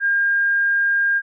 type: tone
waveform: sine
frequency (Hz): 1610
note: G6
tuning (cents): +46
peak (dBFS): -15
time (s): 0-1.22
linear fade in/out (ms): 50
effects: none